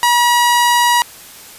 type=tone; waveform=sawtooth; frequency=962 Hz; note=B5; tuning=46 cents flat; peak=-6 dBFS; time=0.03-1.02 s; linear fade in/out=0 ms; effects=white hiss -37 dBFS RMS until 1.58 s + resampled to 32000 Hz